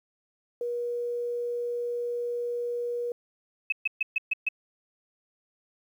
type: tone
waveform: sine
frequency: 480 Hz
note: B4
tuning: 49 cents flat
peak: -28 dBFS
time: 0.61-3.12 s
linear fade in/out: 2 ms
type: tone bursts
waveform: sine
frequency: 2576 Hz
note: E7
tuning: 41 cents flat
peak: -22 dBFS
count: 6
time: 3.7-4.488 s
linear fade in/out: 5 ms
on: 23 ms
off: 130 ms
effects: 10-bit